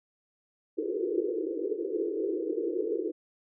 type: band-pass noise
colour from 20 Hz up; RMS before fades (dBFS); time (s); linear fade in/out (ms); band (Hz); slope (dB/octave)
pink; -31; 0.77-3.12; 20; 320 to 480; 96
effects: none